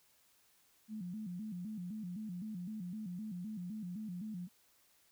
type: tone with vibrato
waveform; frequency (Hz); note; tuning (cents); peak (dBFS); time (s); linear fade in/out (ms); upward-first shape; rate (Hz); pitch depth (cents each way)
sine; 196; G3; 0; -40; 0.88-4.49; 50; square; 3.9; 170
effects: white hiss -70 dBFS RMS until 5.11 s